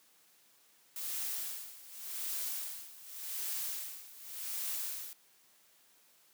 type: noise with tremolo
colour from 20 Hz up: blue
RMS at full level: -37 dBFS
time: 0.96-5.13 s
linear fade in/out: 0 ms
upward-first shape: sine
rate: 0.87 Hz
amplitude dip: 85%
effects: white hiss -66 dBFS RMS until 6.33 s + high-pass 150 Hz 12 dB/octave